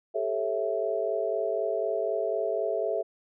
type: chord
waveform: sine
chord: A dominant seventh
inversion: third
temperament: just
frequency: 396 / 440 / 550 / 660 Hz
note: G4 / A4 / C#5 / E5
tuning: +18 / 0 / -14 / +2 cents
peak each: -33 / -31 / -34 / -29 dBFS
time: 0.14-3.03 s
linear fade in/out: 20 ms
effects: none